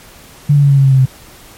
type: tone with pitch steps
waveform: sine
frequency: 145.3 / 143.13 / 141 / 138.9 / 136.83 / 134.79 / 132.78 / 130.8 Hz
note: D3 / D3 / C#3 / C#3 / C#3 / C#3 / C3 / C3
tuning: -18 / -44 / +30 / +4 / -22 / -48 / +26 / 0 cents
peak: -5 dBFS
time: 0.49-1.058 s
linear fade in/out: 10 ms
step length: 71 ms
effects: pink hiss -39 dBFS RMS until 1.57 s + MP3 64 kbps